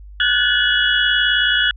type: tone cluster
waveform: sine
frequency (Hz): 1456 / 1515 / 1723 / 2927 / 3364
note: F#6 / F#6 / A6 / F#7 / G#7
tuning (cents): -28 / +40 / -37 / -19 / +22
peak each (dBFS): -20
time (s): 0.2-1.71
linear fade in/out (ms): 2
effects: added 50 Hz sine -35 dBFS peak until 1.76 s